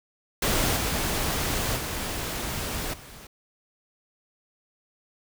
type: noise with level steps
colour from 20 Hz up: pink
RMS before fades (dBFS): -24 / -27 / -31 / -45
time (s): 0.42-3.27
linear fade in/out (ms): 5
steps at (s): 0.76 / 1.76 / 2.93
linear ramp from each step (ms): 10
effects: none